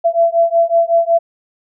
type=beating tone pair; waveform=sine; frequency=670 / 675.4 Hz; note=E5 / E5; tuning=+28 / +42 cents; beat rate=5.4 Hz; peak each=-13 / -13 dBFS; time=0.04-1.19 s; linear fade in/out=20 ms; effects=none